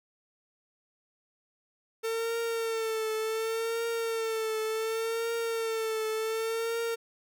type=tone with vibrato; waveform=45% pulse; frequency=449.6 Hz; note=A4; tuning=37 cents sharp; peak=-29 dBFS; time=2.03-6.96 s; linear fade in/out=20 ms; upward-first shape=triangle; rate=0.68 Hz; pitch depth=53 cents each way; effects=none

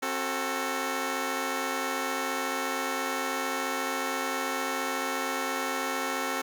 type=chord; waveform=10% pulse; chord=F# diminished; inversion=second; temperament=just; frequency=266.4 / 370 / 444 Hz; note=C4 / F#4 / A4; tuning=+31 / 0 / +16 cents; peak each=-24 / -27 / -26 dBFS; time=0.02-6.42 s; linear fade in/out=10 ms; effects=none

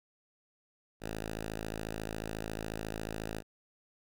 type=tone; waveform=5% pulse; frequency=54.1 Hz; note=A1; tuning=29 cents flat; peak=-26 dBFS; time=1-3.43 s; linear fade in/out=50 ms; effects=none

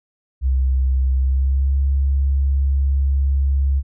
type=tone with pitch glide; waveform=sine; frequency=65.4 to 68.57 Hz; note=C2 to C#2; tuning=0 to -18 cents; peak=-14 dBFS; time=0.41-3.83 s; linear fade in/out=50 ms; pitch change=+82 cents; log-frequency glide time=1.17-1.77 s; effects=none

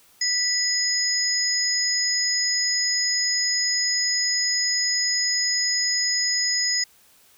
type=tone cluster; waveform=sine; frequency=1970 / 5050 / 6720 Hz; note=B6 / D#8 / G#8; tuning=-5 / +25 / +19 cents; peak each=-28 / -22 / -26 dBFS; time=0.21-6.84 s; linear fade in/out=5 ms; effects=white hiss -56 dBFS RMS until 7.37 s

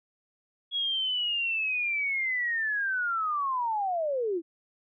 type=linear sweep; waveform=sine; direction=down; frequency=3343 to 314.5 Hz; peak=-26 dBFS; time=0.71-4.42 s; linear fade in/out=50 ms; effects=none

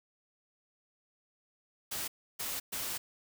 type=noise bursts at uneven times; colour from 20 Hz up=white; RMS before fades=-37 dBFS; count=3; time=1.91-2.08 / 2.39-2.6 / 2.72-2.98 s; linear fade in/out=10 ms; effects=none

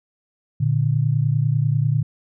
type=tone pair together; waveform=sine; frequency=116.54 / 146.67 Hz; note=A#2 / D3; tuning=0 / -2 cents; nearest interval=major third; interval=398 cents; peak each=-19 dBFS; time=0.6-2.03 s; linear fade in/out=10 ms; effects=none

